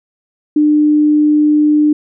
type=tone; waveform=sine; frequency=300 Hz; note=D4; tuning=37 cents sharp; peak=-7 dBFS; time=0.56-1.93 s; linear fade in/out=5 ms; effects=none